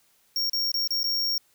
square tone with dropouts, 5540 Hz, F8, 15 cents flat, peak -24 dBFS, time 0.36-1.38 s, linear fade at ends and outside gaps 2 ms, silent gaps 0.497-0.532 / 0.718-0.741 / 0.875-0.906 / 1.032-1.041 s, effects white hiss -64 dBFS RMS until 1.54 s

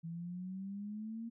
sine exponential sweep, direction up, 163.6 to 233.1 Hz, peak -40 dBFS, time 0.03-1.3 s, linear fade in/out 20 ms, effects none

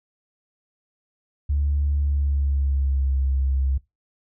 sine tone with pitch glide, 71.9 to 67.09 Hz, D2 to C2, -36 to +44 cents, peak -18 dBFS, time 1.49-3.78 s, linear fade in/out 10 ms, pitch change -120 cents, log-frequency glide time 1.99-3.14 s, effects noise-tail reverb RT60 0.2 s tail -21 dB re dry + tanh soft clip ceiling -14 dBFS

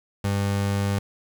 30% pulse tone, 100 Hz, G2, 35 cents sharp, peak -19 dBFS, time 0.24-0.99 s, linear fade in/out 5 ms, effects 8-bit

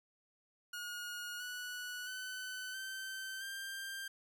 sawtooth tone with pitch steps, 1438 / 1473.3 / 1509.5 / 1546.6 / 1584.5 Hz, F#6 / F#6 / F#6 / G6 / G6, -50 / -8 / +34 / -24 / +18 cents, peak -38 dBFS, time 0.73-4.08 s, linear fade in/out 5 ms, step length 670 ms, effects 12-bit

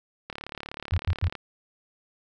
click train, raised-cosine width 0.3 ms, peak -19 dBFS, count 39, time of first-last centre 0.3-1.353 s, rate 36.1 Hz
sine tone bursts, 87.31 Hz, F2, in tune, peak -20 dBFS, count 3, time 0.92-1.284 s, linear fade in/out 5 ms, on 60 ms, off 92 ms
effects none

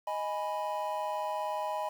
triangle chord, G# minor, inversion second, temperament equal, 622.3 / 830.6 / 987.8 Hz, D#5 / G#5 / B5, 0 / 0 / 0 cents, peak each -34 dBFS, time 0.07-1.89 s, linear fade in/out 5 ms, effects 9-bit

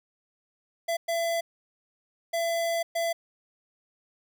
square tone bursts at uneven times, 672 Hz, E5, 33 cents sharp, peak -26 dBFS, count 4, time 0.88-0.97 / 1.08-1.41 / 2.33-2.83 / 2.95-3.13 s, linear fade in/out 10 ms, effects none

